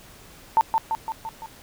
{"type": "tone with echo", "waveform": "sine", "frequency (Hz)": 895, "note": "A5", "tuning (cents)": 29, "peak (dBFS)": -13, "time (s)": [0.57, 0.61], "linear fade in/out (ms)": 0, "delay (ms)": 170, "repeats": 5, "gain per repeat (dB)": -4, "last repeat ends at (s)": 1.46, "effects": ["pink hiss -48 dBFS RMS until 1.62 s"]}